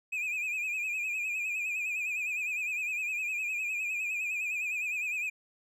triangle tone with vibrato, 2484 Hz, D#7, 3 cents flat, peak -29 dBFS, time 0.12-5.3 s, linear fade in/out 10 ms, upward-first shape sine, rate 9.8 Hz, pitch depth 74 cents each way, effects none

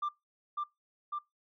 sine tone with echo, 1186 Hz, D6, 17 cents sharp, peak -28 dBFS, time 0.02-0.09 s, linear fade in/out 10 ms, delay 550 ms, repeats 2, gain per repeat -2 dB, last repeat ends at 1.19 s, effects noise-tail reverb RT60 0.2 s tail -24 dB re dry + tanh soft clip ceiling -29 dBFS

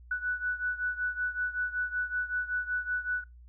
sine beating tone pair, 1481 / 1486.3 Hz, F#6 / F#6, +1 / +7 cents, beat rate 5.3 Hz, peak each -31 / -34 dBFS, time 0.11-3.24 s, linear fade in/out 5 ms, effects noise-tail reverb RT60 0.2 s tail -25 dB re dry + added 60 Hz sine -49 dBFS peak until 3.48 s

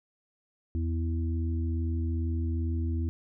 harmonic tone, 82.41 Hz, E2, in tune, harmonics 1 / 3 / 4, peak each -27 / -37 / -39 dBFS, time 0.75-3.09 s, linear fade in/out 0 ms, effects none

